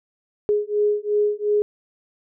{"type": "beating tone pair", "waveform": "sine", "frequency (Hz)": [415.4, 418.2], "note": ["G#4", "G#4"], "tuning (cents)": [0, 12], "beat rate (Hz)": 2.8, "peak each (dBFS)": -21, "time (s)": [0.49, 1.62], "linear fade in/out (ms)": 0, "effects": []}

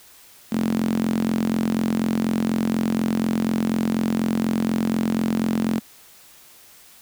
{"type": "tone with high-pass filter", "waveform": "sawtooth", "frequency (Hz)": 44.11, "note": "F1", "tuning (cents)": 18, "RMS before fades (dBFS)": -22, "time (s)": [0.51, 5.8], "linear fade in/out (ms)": 20, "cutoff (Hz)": 220, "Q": 6.4, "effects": ["white hiss -49 dBFS RMS until 7.01 s"]}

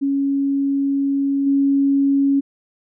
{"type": "tone with level steps", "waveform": "sine", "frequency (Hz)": 277.2, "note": "C#4", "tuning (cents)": 0, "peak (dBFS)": [-16, -13], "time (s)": [0.01, 2.41], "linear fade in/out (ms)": 20, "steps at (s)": 1.46, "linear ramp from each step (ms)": 10, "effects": []}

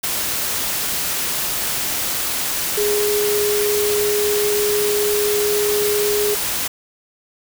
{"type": "tone in noise", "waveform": "sine", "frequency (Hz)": 415.3, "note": "G#4", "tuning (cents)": 0, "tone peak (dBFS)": -17, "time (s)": [2.77, 6.35], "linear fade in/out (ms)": 10, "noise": "white", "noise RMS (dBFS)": -22, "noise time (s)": [0.03, 6.68], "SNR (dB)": 2, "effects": []}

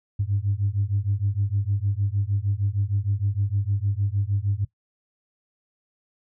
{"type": "beating tone pair", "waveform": "sine", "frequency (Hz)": [97.4, 103.9], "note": ["G2", "G#2"], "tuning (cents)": [-11, 1], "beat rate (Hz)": 6.5, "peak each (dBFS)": -24, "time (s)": [0.19, 4.65], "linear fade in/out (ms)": 10, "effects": ["noise-tail reverb RT60 0.1 s tail -18 dB re dry", "tanh soft clip ceiling -14 dBFS"]}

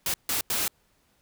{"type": "noise bursts at uneven times", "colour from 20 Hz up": "white", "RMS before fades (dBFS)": -27, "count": 3, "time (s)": [[0.06, 0.14], [0.29, 0.41], [0.5, 0.68]], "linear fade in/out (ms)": 2, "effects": ["pink hiss -67 dBFS RMS until 1.21 s"]}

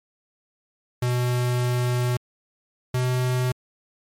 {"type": "tone pair in turn", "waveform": "square", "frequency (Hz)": [123.47, 126.28], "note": ["B2", "B2"], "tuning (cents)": [0, 39], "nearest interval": "unison", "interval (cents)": 39, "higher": "second", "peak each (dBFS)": -21, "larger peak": "neither", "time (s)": [[1.02, 2.17], [2.94, 3.52]], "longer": "first", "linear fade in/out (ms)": 5, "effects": ["MP3 64 kbps"]}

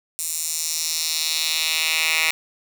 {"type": "tone with high-pass filter sweep", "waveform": "10% pulse", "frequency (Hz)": 159.8, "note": "D#3", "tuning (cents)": 47, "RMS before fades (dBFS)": -23, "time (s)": [0.19, 2.31], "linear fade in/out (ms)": 0, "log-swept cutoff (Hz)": [8200, 2200], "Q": 1.8, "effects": []}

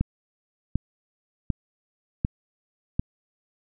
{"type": "click train", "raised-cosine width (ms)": 5, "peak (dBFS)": -10, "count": 5, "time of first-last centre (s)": [0.01, 2.995], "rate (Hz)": 1.34, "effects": []}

